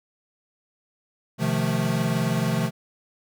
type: chord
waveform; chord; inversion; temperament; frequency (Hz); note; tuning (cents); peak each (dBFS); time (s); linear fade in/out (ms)
square; F dominant seventh; second; equal with one note detuned; 128.79 / 155.56 / 174.61 / 220; C3 / Eb3 / F3 / A3; -27 / 0 / 0 / 0; -28; 1.38-2.71; 50
effects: none